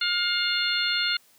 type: harmonic tone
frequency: 709 Hz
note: F5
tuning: 26 cents sharp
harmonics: 2 / 3 / 4 / 5 / 6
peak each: -28 / -31 / -29 / -30 / -28 dBFS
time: 0.01-1.17 s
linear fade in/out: 5 ms
effects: white hiss -59 dBFS RMS until 1.38 s + high-pass 80 Hz 12 dB/octave